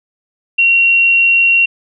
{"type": "tone", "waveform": "sine", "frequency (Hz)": 2743, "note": "F7", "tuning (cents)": -32, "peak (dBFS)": -7, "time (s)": [0.58, 1.66], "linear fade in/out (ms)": 10, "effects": []}